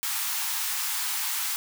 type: high-pass noise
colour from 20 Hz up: white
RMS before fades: -29 dBFS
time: 0.03-1.56 s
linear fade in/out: 0 ms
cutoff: 770 Hz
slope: 96 dB/octave
effects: none